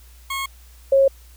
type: tone pair in turn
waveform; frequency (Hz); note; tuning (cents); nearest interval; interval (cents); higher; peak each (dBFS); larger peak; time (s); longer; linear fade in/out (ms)
20% pulse / sine; 1088 / 544; C#6 / C#5; -33 / -33; octave; 1200; first; -19 / -11; second; 0.3-0.46 / 0.92-1.08; neither; 5
effects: added 60 Hz sine -44 dBFS peak until 1.36 s + white hiss -53 dBFS RMS until 1.36 s